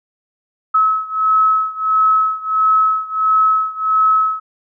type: beating tone pair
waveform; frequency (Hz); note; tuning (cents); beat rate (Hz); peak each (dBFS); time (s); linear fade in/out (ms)
sine; 1289 / 1290.5; E6 / E6; -39 / -37; 1.5; -14 / -16; 0.74-4.4; 10
effects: none